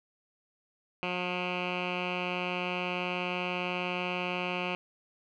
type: tone with low-pass filter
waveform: 10% pulse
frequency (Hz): 179.7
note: F3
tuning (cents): +50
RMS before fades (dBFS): -33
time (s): 1.03-4.75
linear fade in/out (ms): 0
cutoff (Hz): 2600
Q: 4.1
effects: none